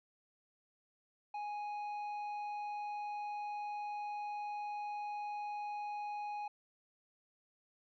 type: tone with tanh clipping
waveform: triangle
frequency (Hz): 830.6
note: G#5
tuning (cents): 0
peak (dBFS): -40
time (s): 1.34-6.48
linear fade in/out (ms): 5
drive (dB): 11
effects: none